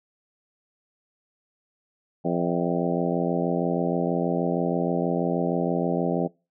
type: harmonic tone with a mistuned harmonic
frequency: 86.3 Hz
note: F2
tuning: 20 cents flat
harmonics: 2 / 3 / 4 / 5 / 6 / 7 / 8 / 9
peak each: -27 / -29 / -30 / -31 / -32 / -32 / -33 / -34 dBFS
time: 2.24-6.28 s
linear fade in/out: 20 ms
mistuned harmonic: 8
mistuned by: -56 cents
effects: noise-tail reverb RT60 0.3 s tail -24 dB re dry